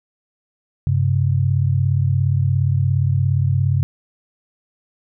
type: tone pair together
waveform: sine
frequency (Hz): 97.2 / 134.38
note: G2 / C3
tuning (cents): -14 / +47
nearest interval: tritone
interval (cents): 561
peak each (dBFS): -17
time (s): 0.87-3.83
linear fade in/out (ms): 0
effects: none